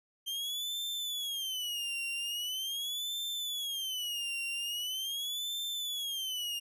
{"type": "tone with vibrato", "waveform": "40% pulse", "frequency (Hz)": 3136, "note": "G7", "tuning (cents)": 0, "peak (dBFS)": -33, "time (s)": [0.26, 6.6], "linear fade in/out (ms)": 20, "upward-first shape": "sine", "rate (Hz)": 0.42, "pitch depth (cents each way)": 220, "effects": []}